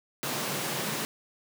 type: high-pass noise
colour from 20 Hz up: pink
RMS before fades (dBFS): -32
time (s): 0.23-1.05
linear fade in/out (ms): 0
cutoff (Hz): 130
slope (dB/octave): 48
effects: none

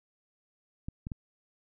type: clicks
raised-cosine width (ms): 5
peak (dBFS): -24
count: 3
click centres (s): 0.885 / 1.069 / 1.118
effects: none

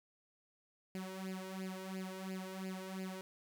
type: tone with flanger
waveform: sawtooth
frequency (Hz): 188.6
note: F#3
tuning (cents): +33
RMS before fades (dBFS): -44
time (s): 0.95-3.21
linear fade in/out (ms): 0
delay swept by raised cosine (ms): 0.41 to 2.11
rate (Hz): 2.9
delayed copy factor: +0.8
effects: none

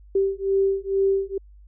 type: beating tone pair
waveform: sine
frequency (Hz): 389.1 / 391.3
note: G4 / G4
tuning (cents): -13 / -3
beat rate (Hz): 2.2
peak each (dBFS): -22 / -22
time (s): 0.15-1.38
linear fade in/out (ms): 5
effects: added 50 Hz sine -45 dBFS peak until 1.67 s

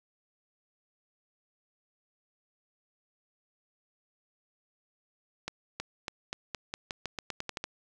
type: accelerating click train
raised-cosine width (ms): 0.2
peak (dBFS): -17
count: 14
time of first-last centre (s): 5.48-7.641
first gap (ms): 320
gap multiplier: 0.88
effects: none

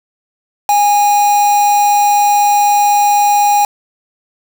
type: tone with quantisation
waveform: triangle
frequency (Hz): 822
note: G#5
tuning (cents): -18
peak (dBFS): -6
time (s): 0.69-3.65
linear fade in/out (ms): 2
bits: 3
effects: none

